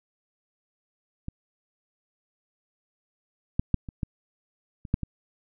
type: clicks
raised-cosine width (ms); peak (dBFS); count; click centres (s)
5; -21 / -10 / -8 / -24 / -15 / -26 / -9 / -18; 8; 1.284 / 3.595 / 3.743 / 3.888 / 4.032 / 4.852 / 4.941 / 5.033
effects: none